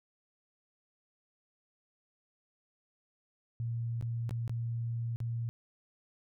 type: tone with dropouts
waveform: sine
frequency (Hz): 116.6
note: A#2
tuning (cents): +1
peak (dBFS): -32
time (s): 3.6-5.49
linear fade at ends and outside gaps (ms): 0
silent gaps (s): 4.011-4.025 / 4.293-4.309 / 4.478-4.495 / 5.16-5.203
effects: none